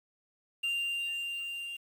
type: tone with level ramp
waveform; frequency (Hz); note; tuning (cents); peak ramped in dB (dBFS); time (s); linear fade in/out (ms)
triangle; 2787; F7; -4; -27 to -36; 0.63-1.77; 10
effects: 9-bit